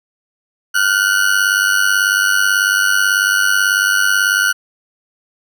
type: ring-modulated tone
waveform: 40% pulse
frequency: 1469 Hz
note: F#6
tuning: 13 cents flat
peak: -8 dBFS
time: 0.74-4.53 s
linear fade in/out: 20 ms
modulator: 49.1 Hz
effects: none